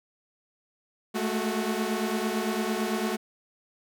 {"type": "tone cluster", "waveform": "sawtooth", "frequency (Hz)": [213.7, 222.6, 368.6], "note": ["G#3", "A3", "F#4"], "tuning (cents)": [50, 20, -7], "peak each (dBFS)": -27, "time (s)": [1.14, 3.17], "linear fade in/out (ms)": 20, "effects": []}